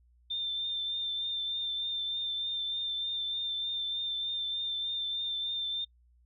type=tone with vibrato; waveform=sine; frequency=3582 Hz; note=A7; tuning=30 cents sharp; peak=-31 dBFS; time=0.3-5.85 s; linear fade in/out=10 ms; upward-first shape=triangle; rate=3.3 Hz; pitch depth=25 cents each way; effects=noise-tail reverb RT60 0.1 s tail -24 dB re dry + added 60 Hz sine -61 dBFS peak until 6.25 s